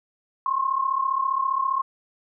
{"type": "tone pair together", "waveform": "sine", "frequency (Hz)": [1047, 1082], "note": ["C6", "C#6"], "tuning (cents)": [1, -42], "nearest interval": "minor second", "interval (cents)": 57, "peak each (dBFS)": [-25, -23], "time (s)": [0.46, 1.82], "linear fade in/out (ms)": 2, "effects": []}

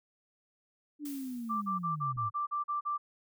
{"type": "linear sweep", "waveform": "sine", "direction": "down", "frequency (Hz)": [300.1, 101.3], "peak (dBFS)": -36, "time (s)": [0.99, 2.31], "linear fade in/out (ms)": 50}
{"type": "noise with exponential decay", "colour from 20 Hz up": "blue", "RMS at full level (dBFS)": -45, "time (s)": [1.05, 2.07], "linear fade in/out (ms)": 5, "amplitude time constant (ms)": 220}
{"type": "tone bursts", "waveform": "sine", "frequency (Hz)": 1176, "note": "D6", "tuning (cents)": 2, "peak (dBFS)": -30, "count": 9, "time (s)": [1.49, 2.98], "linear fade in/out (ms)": 20, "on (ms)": 130, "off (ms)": 40}
{"type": "click", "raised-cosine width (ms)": 5, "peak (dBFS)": -39, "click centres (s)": 2.166}
{"effects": []}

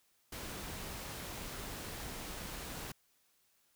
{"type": "noise", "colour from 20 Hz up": "pink", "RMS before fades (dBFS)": -44, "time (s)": [0.32, 2.92], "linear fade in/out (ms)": 5, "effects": ["white hiss -73 dBFS RMS until 3.75 s"]}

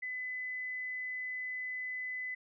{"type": "tone", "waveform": "sine", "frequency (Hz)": 2010, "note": "B6", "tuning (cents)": 30, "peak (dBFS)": -36, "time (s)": [0.02, 2.35], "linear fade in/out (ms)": 10, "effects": []}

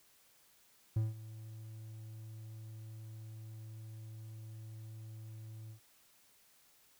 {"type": "tone with ADSR envelope", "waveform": "triangle", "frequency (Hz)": 110, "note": "A2", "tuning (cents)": 0, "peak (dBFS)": -26, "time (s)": [0.96, 5.8], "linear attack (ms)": 7, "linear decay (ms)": 170, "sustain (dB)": -18, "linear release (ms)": 96, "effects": ["white hiss -67 dBFS RMS until 6.99 s"]}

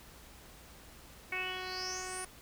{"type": "tone with low-pass filter sweep", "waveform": "10% pulse", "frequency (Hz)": 370, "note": "F#4", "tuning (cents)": 0, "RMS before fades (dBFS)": -39, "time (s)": [1.32, 2.25], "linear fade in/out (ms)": 5, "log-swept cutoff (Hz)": [2300, 10000], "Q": 9.4, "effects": ["added 60 Hz sine -61 dBFS peak until 2.41 s", "pink hiss -55 dBFS RMS until 2.41 s"]}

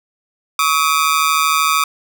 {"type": "ring-modulated tone", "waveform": "sawtooth", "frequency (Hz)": 1200, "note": "D6", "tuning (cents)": 37, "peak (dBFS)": -6, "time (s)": [0.59, 1.84], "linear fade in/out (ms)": 2, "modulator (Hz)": 76.5, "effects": []}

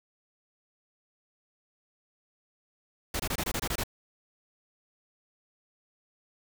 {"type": "noise bursts", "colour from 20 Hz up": "pink", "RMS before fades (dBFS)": -31, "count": 9, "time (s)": [3.14, 3.837], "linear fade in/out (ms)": 5, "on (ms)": 57, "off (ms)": 23, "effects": []}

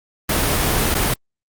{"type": "noise with dropouts", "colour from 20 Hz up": "pink", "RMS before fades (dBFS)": -18, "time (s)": [0.29, 1.14], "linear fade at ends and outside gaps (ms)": 5, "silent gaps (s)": [0.944, 0.949], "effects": ["Opus 32 kbps"]}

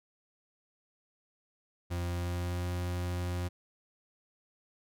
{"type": "tone with pitch glide", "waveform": "40% pulse", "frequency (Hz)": [87.31, 88.73], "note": ["F2", "F2"], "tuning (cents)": [0, 28], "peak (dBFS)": -31, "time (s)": [1.9, 3.49], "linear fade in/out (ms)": 20, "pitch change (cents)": 28, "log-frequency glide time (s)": [2.05, 2.68], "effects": []}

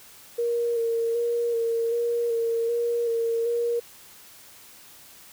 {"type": "tone with vibrato", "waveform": "sine", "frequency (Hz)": 466.2, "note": "A#4", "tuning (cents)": 0, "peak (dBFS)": -22, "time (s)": [0.38, 3.8], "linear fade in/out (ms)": 10, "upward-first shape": "square", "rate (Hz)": 1.3, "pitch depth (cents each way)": 21, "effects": ["white hiss -49 dBFS RMS until 5.32 s"]}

